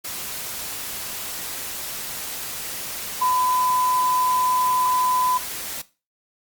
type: tone in noise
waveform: sine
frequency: 1006 Hz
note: B5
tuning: 32 cents sharp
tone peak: -18 dBFS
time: 3.21-5.38 s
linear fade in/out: 10 ms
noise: white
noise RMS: -31 dBFS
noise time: 0.04-5.82 s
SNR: +10 dB
effects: noise-tail reverb RT60 0.3 s tail -17 dB re dry + Opus 48 kbps